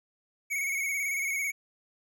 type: tone with vibrato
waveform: square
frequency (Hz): 2217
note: C#7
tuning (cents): 0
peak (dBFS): -29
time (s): 0.5-1.52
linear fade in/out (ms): 20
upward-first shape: square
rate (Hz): 18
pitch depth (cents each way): 37
effects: none